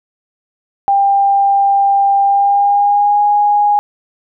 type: tone with pitch glide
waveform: sine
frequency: 795 to 825.4 Hz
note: G5 to G#5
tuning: +24 to -11 cents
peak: -8 dBFS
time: 0.88-3.79 s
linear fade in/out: 0 ms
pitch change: +65 cents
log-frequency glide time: 2.22-3.22 s
effects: none